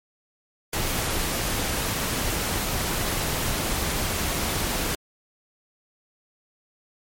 pink noise, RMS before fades -26 dBFS, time 0.73-4.95 s, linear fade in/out 2 ms, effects MP3 64 kbps

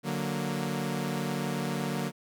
sawtooth chord, D augmented, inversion none, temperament equal, 146.83 / 185 / 233.1 Hz, D3 / F#3 / A#3, 0 / 0 / 0 cents, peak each -30 dBFS, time 0.03-2.12 s, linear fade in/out 50 ms, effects none

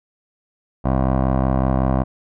15% pulse tone with low-pass filter, 65.41 Hz, C2, in tune, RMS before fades -18 dBFS, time 0.84-2.04 s, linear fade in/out 20 ms, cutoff 880 Hz, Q 2, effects none

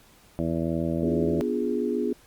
harmonic tone, 82.41 Hz, E2, in tune, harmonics 1 / 2 / 3 / 4 / 5 / 6 / 7 / 8, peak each -35 / -29 / -30 / -30 / -41 / -38 / -33 / -39 dBFS, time 0.39-1.41 s, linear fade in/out 0 ms
sine chord, B diminished seventh, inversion none, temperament equal, 246.9 / 293.7 / 349.2 / 415.3 Hz, B3 / D4 / F4 / Ab4, 0 / 0 / 0 / 0 cents, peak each -28 / -32 / -30 / -28 dBFS, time 1.03-2.13 s, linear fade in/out 2 ms
effects pink hiss -56 dBFS RMS until 2.26 s + Opus 48 kbps

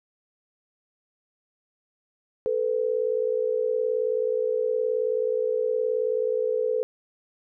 sine tone pair together, 440 / 499 Hz, A4 / B4, 0 / +18 cents, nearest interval major second, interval 218 cents, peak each -25 dBFS, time 2.46-6.83 s, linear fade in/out 0 ms, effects none

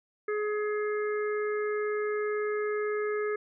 harmonic tone, 421 Hz, G#4, 24 cents sharp, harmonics 1 / 3 / 4 / 5, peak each -28 / -38 / -40 / -42 dBFS, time 0.28-3.36 s, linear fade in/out 5 ms, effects none

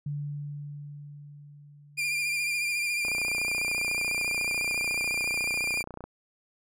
sine tone with exponential decay, 145.4 Hz, D3, 17 cents flat, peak -29 dBFS, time 0.06-3.47 s, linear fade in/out 5 ms, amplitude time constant 740 ms
40% pulse tone with vibrato, 2399 Hz, D7, 36 cents sharp, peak -26 dBFS, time 1.97-5.83 s, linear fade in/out 20 ms, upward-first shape triangle, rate 14 Hz, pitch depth 41 cents each way
click train, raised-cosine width 1 ms, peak -25 dBFS, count 91, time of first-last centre 3.05-6.04 s, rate 30.1 Hz
effects resampled to 32000 Hz

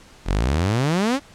sawtooth exponential sweep, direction up, 40.69 to 293.7 Hz, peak -14 dBFS, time 0.25-1.2 s, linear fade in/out 50 ms, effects pink hiss -48 dBFS RMS until 1.34 s + low-pass 8000 Hz 12 dB/octave

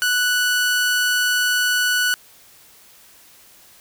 sawtooth tone, 1480 Hz, F#6, in tune, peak -13 dBFS, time 0.02-2.14 s, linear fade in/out 0 ms, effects white hiss -49 dBFS RMS until 3.8 s

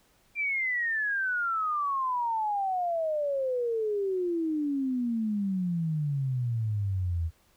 sine exponential sweep, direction down, 2383 to 79.8 Hz, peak -26 dBFS, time 0.35-7.31 s, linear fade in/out 50 ms, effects pink hiss -65 dBFS RMS until 7.56 s

